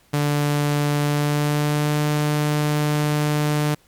sawtooth tone with pitch glide, 146.3 to 149.29 Hz, D3 to D3, -6 to +29 cents, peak -14 dBFS, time 0.13-3.75 s, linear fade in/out 10 ms, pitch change +35 cents, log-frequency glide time 1.03-1.99 s, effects pink hiss -57 dBFS RMS until 3.87 s + MP3 96 kbps

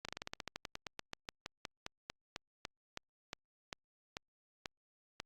slowing click train, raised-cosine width 0.2 ms, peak -23 dBFS, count 28, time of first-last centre 0.05-5.201 s, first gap 36 ms, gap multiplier 1.11, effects Opus 48 kbps

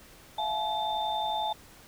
sine tone cluster, 665 / 716 / 857 / 3585 Hz, E5 / F5 / A5 / A7, +15 / +43 / -46 / +32 cents, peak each -37 / -38 / -29 / -36 dBFS, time 0.38-1.53 s, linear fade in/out 5 ms, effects pink hiss -53 dBFS RMS until 1.87 s

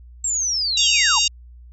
sine linear sweep, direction down, 7640 to 819 Hz, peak -19 dBFS, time 0.24-1.19 s, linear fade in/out 5 ms
harmonic tone, 932.3 Hz, A#5, in tune, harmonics 3 / 4 / 5 / 6 / 7 / 8, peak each -21 / -22 / -23 / -24 / -24 / -25 dBFS, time 0.77-1.28 s, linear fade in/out 5 ms
effects added 60 Hz sine -40 dBFS peak until 1.72 s

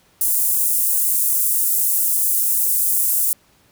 pink high-pass noise, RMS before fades -18 dBFS, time 0.21-3.33 s, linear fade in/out 2 ms, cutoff 9400 Hz, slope 24 dB/octave, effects pink hiss -56 dBFS RMS until 3.71 s + high-pass 60 Hz 12 dB/octave

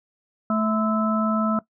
harmonic tone with a mistuned harmonic, 218.3 Hz, A3, 13 cents flat, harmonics 1 / 3 / 5 / 6, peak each -21 / -27 / -34 / -25 dBFS, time 0.5-1.59 s, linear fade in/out 2 ms, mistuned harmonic 5, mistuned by -110 cents, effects noise-tail reverb RT60 0.1 s tail -18 dB re dry

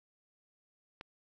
click, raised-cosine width 0.3 ms, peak -28 dBFS, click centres 1.011 s, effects none

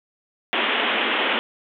white band-pass noise, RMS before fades -22 dBFS, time 0.53-1.39 s, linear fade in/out 0 ms, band 210 to 3400 Hz, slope 96 dB/octave, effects none

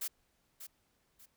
blue noise with echo, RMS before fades -37 dBFS, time 0.01-0.08 s, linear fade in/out 10 ms, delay 590 ms, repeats 2, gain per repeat -10 dB, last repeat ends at 1.26 s, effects pink hiss -75 dBFS RMS until 1.36 s

